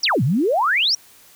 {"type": "exponential two-way sweep", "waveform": "sine", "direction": "down then up", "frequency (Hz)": [6090, 113, 5890], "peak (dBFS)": -15, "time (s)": [0.03, 0.95], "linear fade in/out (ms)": 5, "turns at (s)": 0.23, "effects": ["white hiss -49 dBFS RMS until 1.35 s"]}